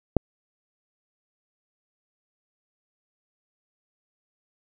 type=click; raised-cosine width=2 ms; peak=-4 dBFS; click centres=0.167 s; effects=none